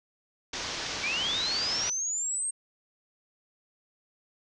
white low-pass noise, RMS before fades -35 dBFS, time 0.53-1.9 s, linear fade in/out 5 ms, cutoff 6300 Hz, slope 48 dB/octave
sine linear sweep, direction up, 2247 to 8560 Hz, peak -28 dBFS, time 1.03-2.51 s, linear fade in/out 10 ms
effects none

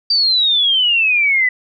sine exponential sweep, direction down, 4699 to 1976 Hz, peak -11 dBFS, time 0.1-1.49 s, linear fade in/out 5 ms, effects none

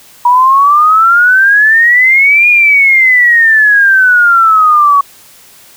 sine exponential two-way sweep, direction up then down, 960 to 2452 to 1119 Hz, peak -3 dBFS, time 0.25-5.01 s, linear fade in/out 5 ms, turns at 2.49 s, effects white hiss -39 dBFS RMS until 5.76 s

